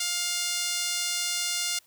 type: tone with high-pass filter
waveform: 5% pulse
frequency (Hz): 705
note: F5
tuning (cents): +16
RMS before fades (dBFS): -29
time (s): 0-1.79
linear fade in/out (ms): 5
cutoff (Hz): 1700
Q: 0.58
effects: white hiss -61 dBFS RMS until 1.86 s